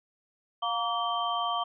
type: tone cluster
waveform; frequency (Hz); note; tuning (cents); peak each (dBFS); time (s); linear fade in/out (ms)
sine; 706 / 931 / 1151 / 3133; F5 / A#5 / D6 / G7; +19 / -2 / -35 / -2; -32 / -35 / -30 / -35; 0.62-1.64; 10
effects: none